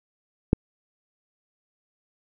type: click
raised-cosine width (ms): 3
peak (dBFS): -3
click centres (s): 0.531
effects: none